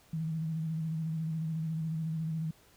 sine tone with vibrato, 160 Hz, D#3, 49 cents sharp, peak -31 dBFS, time 0.13-2.51 s, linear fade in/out 5 ms, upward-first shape square, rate 14 Hz, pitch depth 33 cents each way, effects pink hiss -62 dBFS RMS until 2.76 s

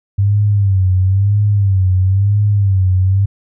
sine tone with vibrato, 98 Hz, G2, in tune, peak -9 dBFS, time 0.18-3.26 s, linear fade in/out 10 ms, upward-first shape sine, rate 1 Hz, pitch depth 100 cents each way, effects none

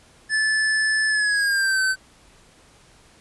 square tone with pitch glide, 1741 to 1533.2 Hz, A6 to G6, -19 to -39 cents, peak -19 dBFS, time 0.29-1.96 s, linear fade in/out 50 ms, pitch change -220 cents, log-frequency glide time 1.08-1.81 s, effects pink hiss -53 dBFS RMS until 3.2 s + resampled to 24000 Hz

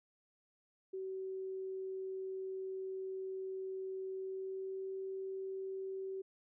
sine tone with pitch glide, 380 to 383.3 Hz, F#4 to G4, +46 to -39 cents, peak -39 dBFS, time 0.93-6.22 s, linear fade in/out 10 ms, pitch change +15 cents, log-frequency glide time 4.11-4.94 s, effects none

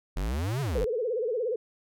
square exponential two-way sweep, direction up then down, 41.2 to 146.83 to 41.2 Hz, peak -28 dBFS, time 0.16-0.85 s, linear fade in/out 10 ms, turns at 0.61 s
sine tone with vibrato, 467.4 Hz, A#4, 5 cents sharp, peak -26 dBFS, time 0.75-1.56 s, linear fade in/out 5 ms, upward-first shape sine, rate 17 Hz, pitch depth 170 cents each way
effects none

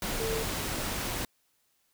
sine tone in noise, 447 Hz, A4, 27 cents sharp, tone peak -31 dBFS, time 0.2-0.43 s, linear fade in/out 2 ms, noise pink, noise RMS -33 dBFS, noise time 0.02-1.25 s, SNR -1 dB, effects white hiss -72 dBFS RMS until 1.93 s

